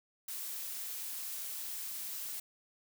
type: noise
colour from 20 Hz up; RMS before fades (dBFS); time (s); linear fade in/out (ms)
blue; -41; 0.28-2.4; 5
effects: none